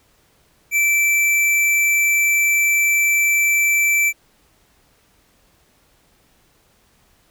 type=tone with hard clipping; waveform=sine; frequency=2330 Hz; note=D7; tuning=14 cents flat; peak=-15 dBFS; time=0.71-4.13 s; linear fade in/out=50 ms; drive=18 dB; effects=pink hiss -58 dBFS RMS until 7.3 s